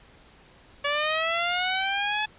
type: linear sweep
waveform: 10% pulse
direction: up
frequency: 569 to 860 Hz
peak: -15 dBFS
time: 0.84-2.26 s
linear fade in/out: 10 ms
effects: pink hiss -54 dBFS RMS until 2.38 s + resampled to 8000 Hz